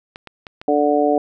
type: clicks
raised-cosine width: 0.3 ms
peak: -18 dBFS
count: 4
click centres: 0.159 / 0.273 / 0.468 / 0.615 s
type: harmonic tone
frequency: 146.83 Hz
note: D3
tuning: in tune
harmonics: 2 / 3 / 4 / 5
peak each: -19 / -19 / -19 / -19 dBFS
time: 0.68-1.18 s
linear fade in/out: 2 ms
effects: none